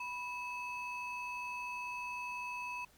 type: ring-modulated tone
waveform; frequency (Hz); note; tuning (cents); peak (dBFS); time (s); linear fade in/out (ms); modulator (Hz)
triangle; 1784; A6; +23; -34; 0-2.85; 5; 801
effects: pink hiss -65 dBFS RMS until 2.97 s